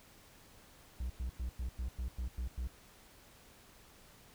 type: tone bursts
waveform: triangle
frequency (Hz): 61.5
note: B1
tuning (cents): -7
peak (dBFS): -33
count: 9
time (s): 1-2.676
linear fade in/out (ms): 5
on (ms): 100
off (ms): 97
effects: pink hiss -60 dBFS RMS until 4.34 s